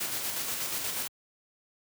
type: noise with tremolo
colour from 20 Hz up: white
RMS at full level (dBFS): -32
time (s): 0-1.08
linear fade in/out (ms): 10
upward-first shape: square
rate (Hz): 8.3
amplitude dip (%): 30
effects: high-pass 80 Hz 12 dB/octave